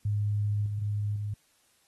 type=tone with level steps; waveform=sine; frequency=103.7 Hz; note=G#2; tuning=2 cents flat; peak=-25 / -29 / -27 / -30 dBFS; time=0.05-1.34 s; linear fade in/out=5 ms; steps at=0.66 / 0.82 / 1.16 s; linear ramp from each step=2 ms; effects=white hiss -67 dBFS RMS until 1.87 s + AAC 32 kbps